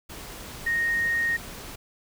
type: tone in noise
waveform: sine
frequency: 1860 Hz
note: A#6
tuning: 4 cents flat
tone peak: -22 dBFS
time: 0.66-1.37 s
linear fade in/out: 10 ms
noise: pink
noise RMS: -40 dBFS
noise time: 0.09-1.76 s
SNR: +15 dB
effects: none